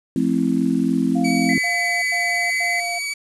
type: chord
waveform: sine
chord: F major seventh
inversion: none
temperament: just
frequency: 174.61 / 218.3 / 261.9 / 327.4 Hz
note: F3 / A3 / C4 / E4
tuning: 0 / -13 / +2 / -12 cents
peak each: -24 / -22 / -19 / -25 dBFS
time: 0.16-1.58 s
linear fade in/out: 2 ms
type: tone bursts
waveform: sine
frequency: 699 Hz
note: F5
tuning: 1 cent sharp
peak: -26 dBFS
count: 4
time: 1.15-2.989 s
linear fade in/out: 10 ms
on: 390 ms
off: 93 ms
type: tone with vibrato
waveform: sawtooth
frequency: 2273 Hz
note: C#7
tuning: 43 cents sharp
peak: -20 dBFS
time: 1.24-3.14 s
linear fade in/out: 10 ms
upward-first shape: square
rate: 14 Hz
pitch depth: 9 cents each way
type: tone with pitch glide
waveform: sine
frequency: 2015 to 2036 Hz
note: B6 to C7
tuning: +34 to -48 cents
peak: -20 dBFS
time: 1.49-2.8 s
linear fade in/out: 2 ms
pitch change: +18 cents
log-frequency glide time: 2.35-2.58 s
effects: resampled to 24000 Hz + 7-bit